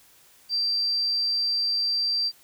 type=tone; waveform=sine; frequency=4699 Hz; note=D8; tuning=in tune; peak=-22 dBFS; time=0.49-2.32 s; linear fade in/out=50 ms; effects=white hiss -56 dBFS RMS until 2.43 s